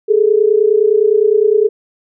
sine tone pair together, 410.2 / 440 Hz, G#4 / A4, -21 / 0 cents, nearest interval minor second, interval 121 cents, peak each -11 dBFS, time 0.08-1.69 s, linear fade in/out 20 ms, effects none

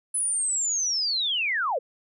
sine linear sweep, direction down, 10170 to 444 Hz, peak -23 dBFS, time 0.14-1.79 s, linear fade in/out 10 ms, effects none

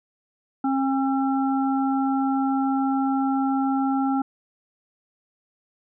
harmonic tone, 269.3 Hz, C#4, 50 cents flat, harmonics 1 / 3 / 5, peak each -21 / -26 / -32 dBFS, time 0.64-4.22 s, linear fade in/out 5 ms, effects none

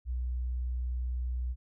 sine tone, 61.74 Hz, B1, in tune, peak -30 dBFS, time 0.05-1.56 s, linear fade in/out 50 ms, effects none

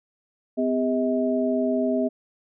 sine tone cluster, 253.5 / 403.8 / 638 Hz, B3 / G#4 / D#5, +45 / -49 / +43 cents, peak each -23 / -27 / -25 dBFS, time 0.57-2.09 s, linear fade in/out 20 ms, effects none

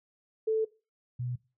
sine tone pair in turn, 440 / 123.47 Hz, A4 / B2, 0 / 0 cents, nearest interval octave + minor seventh, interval 2200 cents, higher first, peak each -24 / -31 dBFS, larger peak first, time 0.47-0.65 / 1.19-1.36 s, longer first, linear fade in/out 10 ms, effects noise-tail reverb RT60 0.3 s tail -20 dB re dry

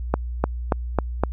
accelerating click train, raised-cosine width 1 ms, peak -4 dBFS, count 5, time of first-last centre 0.14-1.236 s, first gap 300 ms, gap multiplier 0.94, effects added 60 Hz sine -26 dBFS peak until 1.32 s

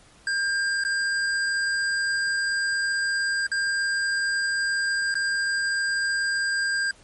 square tone with dropouts, 1600 Hz, G6, 35 cents sharp, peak -23 dBFS, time 0.27-6.91 s, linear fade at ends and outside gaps 2 ms, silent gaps 0.838-0.849 / 3.468-3.516 / 5.142-5.153 s, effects pink hiss -54 dBFS RMS until 7.03 s + MP3 48 kbps

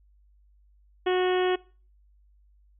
harmonic tone, 366.4 Hz, F#4, 17 cents flat, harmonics 1 / 2 / 3 / 4 / 5 / 6 / 7 / 8 / 9, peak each -22 / -30 / -36 / -38 / -36 / -42 / -42 / -39 / -41 dBFS, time 1.06-1.56 s, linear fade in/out 10 ms, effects noise-tail reverb RT60 0.4 s tail -23 dB re dry + added 50 Hz sine -57 dBFS peak until 2.79 s

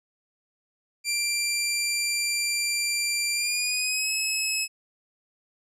15% pulse tone with pitch glide, 2365 to 2579 Hz, D7 to E7, +12 to -39 cents, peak -17 dBFS, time 1.04-4.68 s, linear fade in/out 50 ms, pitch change +149 cents, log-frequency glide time 3.32-4.12 s, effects low-pass 12000 Hz 12 dB/octave

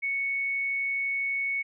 sine tone, 2217 Hz, C#7, in tune, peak -26 dBFS, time 0.02-1.63 s, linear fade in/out 20 ms, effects none

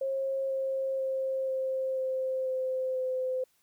sine tone with pitch steps, 538 / 534 / 530 / 526 / 522.1 / 518.2 / 514.3 Hz, C5 / C5 / C5 / C5 / C5 / C5 / C5, +48 / +35 / +22 / +9 / -4 / -17 / -30 cents, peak -28 dBFS, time 0.01-3.44 s, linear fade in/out 5 ms, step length 490 ms, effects white hiss -70 dBFS RMS until 3.62 s

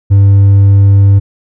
sine tone with hard clipping, 99.2 Hz, G2, 21 cents sharp, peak -3 dBFS, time 0.1-1.2 s, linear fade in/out 20 ms, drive 2 dB, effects none

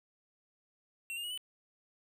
square tone with pitch steps, 2724 / 2812 / 2903 / 2996 Hz, F7 / F7 / F#7 / F#7, -44 / +11 / -34 / +21 cents, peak -38 dBFS, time 1.1-1.376 s, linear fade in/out 0 ms, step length 69 ms, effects none

